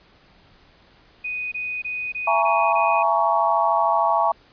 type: tone bursts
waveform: sine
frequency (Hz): 2489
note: D#7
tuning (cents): 0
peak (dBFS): -25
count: 6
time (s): 1.24-3.03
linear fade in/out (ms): 10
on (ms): 280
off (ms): 22
type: chord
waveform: sine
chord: A# half-diminished seventh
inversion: second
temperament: just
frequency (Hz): 671.3 / 839.1 / 932.3 / 1118.8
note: E5 / G#5 / A#5 / C#6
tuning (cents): +31 / +18 / 0 / +16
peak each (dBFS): -22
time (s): 2.27-4.32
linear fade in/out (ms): 5
effects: pink hiss -54 dBFS RMS until 4.52 s + resampled to 11025 Hz